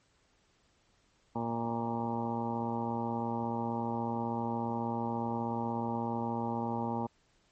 harmonic tone with a mistuned harmonic, 116.5 Hz, A#2, 1 cent flat, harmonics 1 / 2 / 3 / 4 / 5 / 6 / 7 / 8 / 9 / 10, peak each -40 / -35 / -42 / -42 / -44 / -49 / -38 / -39 / -52 / -50 dBFS, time 1.35-7.07 s, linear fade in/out 10 ms, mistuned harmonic 6, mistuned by -37 cents, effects pink hiss -70 dBFS RMS until 7.51 s + MP3 32 kbps

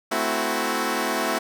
10% pulse chord, F# half-diminished seventh, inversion first, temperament equal with one note detuned, 220 / 260.3 / 329.6 / 370 Hz, A3 / C4 / E4 / F#4, 0 / -9 / 0 / 0 cents, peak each -20 dBFS, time 0.11-1.39 s, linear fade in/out 10 ms, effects none

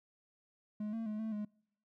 triangle tone with pitch steps, 211.1 / 226.2 / 212.8 / 220.8 / 209.5 Hz, G#3 / A3 / G#3 / A3 / G#3, +29 / +48 / +42 / +6 / +15 cents, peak -34 dBFS, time 0.8-1.45 s, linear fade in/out 5 ms, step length 130 ms, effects noise-tail reverb RT60 0.7 s tail -26 dB re dry

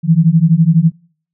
sine beating tone pair, 157.7 / 169.7 Hz, D#3 / F3, +24 / -49 cents, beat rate 12 Hz, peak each -10 dBFS, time 0.03-0.92 s, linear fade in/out 50 ms, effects noise-tail reverb RT60 0.5 s tail -25 dB re dry

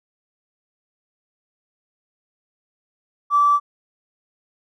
triangle tone with tanh clipping, 1160 Hz, D6, 22 cents flat, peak -12 dBFS, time 3.3-3.6 s, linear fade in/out 50 ms, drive 2 dB, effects none

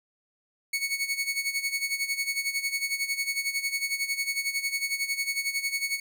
sawtooth tone with tremolo, 2217 Hz, C#7, in tune, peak -21 dBFS, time 0.73-6 s, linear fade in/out 5 ms, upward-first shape sine, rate 11 Hz, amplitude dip 75%, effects none

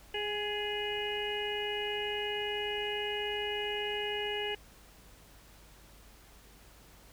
harmonic tone with a mistuned harmonic, 415.3 Hz, G#4, in tune, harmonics 1 / 2 / 4 / 5 / 6 / 7, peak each -36 / -41 / -42 / -43 / -43 / -37 dBFS, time 0.14-4.55 s, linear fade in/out 5 ms, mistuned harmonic 4, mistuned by +23 cents, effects added 50 Hz sine -58 dBFS peak until 7.12 s + pink hiss -58 dBFS RMS until 7.12 s

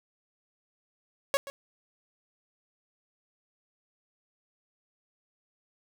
sawtooth tone with echo, 554.4 Hz, C#5, in tune, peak -19 dBFS, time 1.34-1.37 s, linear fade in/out 0 ms, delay 130 ms, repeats 1, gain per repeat -15 dB, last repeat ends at 1.5 s, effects none

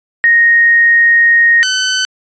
sine / 15% pulse tone pair in turn, 1864.7 / 1516 Hz, A#6 / F#6, 0 / +42 cents, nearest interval major third, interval 358 cents, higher first, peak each -5 dBFS, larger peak neither, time 0.24-1.63 / 1.63-2.05 s, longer first, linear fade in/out 0 ms, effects resampled to 16000 Hz

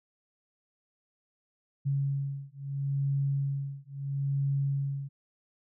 sine beating tone pair, 138.59 / 139.34 Hz, C#3 / C#3, 0 / +9 cents, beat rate 0.75 Hz, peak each -31 dBFS, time 1.85-5.09 s, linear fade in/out 20 ms, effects none

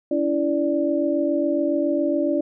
sine tone cluster, 284.4 / 331.6 / 586 Hz, C#4 / E4 / D5, +45 / +10 / -4 cents, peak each -23 dBFS, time 0.11-2.41 s, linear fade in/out 5 ms, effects none

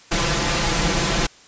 pink noise with comb filter, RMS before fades -20 dBFS, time 0.11-1.27 s, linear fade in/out 10 ms, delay 5.9 ms, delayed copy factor +0.75, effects white hiss -48 dBFS RMS until 1.47 s + resampled to 16000 Hz

